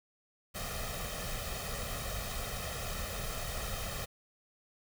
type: noise with comb filter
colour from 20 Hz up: pink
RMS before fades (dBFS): -38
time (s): 0.54-4.06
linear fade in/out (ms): 20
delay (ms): 1.6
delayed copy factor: +0.75
effects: none